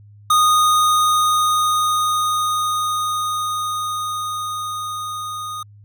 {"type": "tone with level ramp", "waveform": "square", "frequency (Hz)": 1236, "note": "D#6", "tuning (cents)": -12, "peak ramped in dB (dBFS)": [-12, -27], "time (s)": [0.3, 5.63], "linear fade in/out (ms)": 5, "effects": ["added 103 Hz sine -42 dBFS peak until 5.84 s"]}